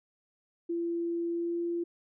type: tone with pitch glide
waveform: sine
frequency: 339.7 to 342.5 Hz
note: F4 to F4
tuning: -48 to -34 cents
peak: -29 dBFS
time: 0.69-1.84 s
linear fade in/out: 10 ms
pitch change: +14 cents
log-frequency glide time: 1.29-1.61 s
effects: none